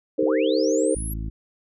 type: chord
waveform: sine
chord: C minor seventh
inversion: first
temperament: equal with one note detuned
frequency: 311.1 / 392 / 456.3 / 523.3 Hz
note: Eb4 / G4 / Bb4 / C5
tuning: 0 / 0 / -37 / 0 cents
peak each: -23 / -26 / -23 / -23 dBFS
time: 0.18-0.95 s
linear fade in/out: 10 ms
type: linear sweep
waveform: sine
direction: up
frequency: 40.85 to 11710 Hz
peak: -32 dBFS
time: 0.22-1.14 s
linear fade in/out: 10 ms
type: harmonic tone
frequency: 54.2 Hz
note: A1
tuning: 25 cents flat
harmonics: 1 / 2 / 3 / 4 / 5 / 6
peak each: -28 / -34 / -38 / -40 / -42 / -44 dBFS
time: 0.95-1.3 s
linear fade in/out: 10 ms
effects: none